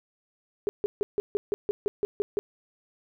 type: tone bursts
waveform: sine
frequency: 410 Hz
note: G#4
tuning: 22 cents flat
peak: -22 dBFS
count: 11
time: 0.67-2.39 s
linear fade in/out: 0 ms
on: 20 ms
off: 150 ms
effects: none